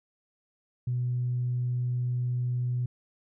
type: tone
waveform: sine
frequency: 123.47 Hz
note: B2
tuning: in tune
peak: -25 dBFS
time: 0.87-2.86 s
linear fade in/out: 5 ms
effects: tanh soft clip ceiling -21 dBFS